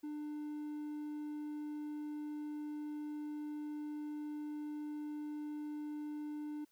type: tone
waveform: triangle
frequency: 298.8 Hz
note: D4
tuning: 30 cents sharp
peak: -38 dBFS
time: 0.03-6.65 s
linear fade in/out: 10 ms
effects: white hiss -75 dBFS RMS until 6.71 s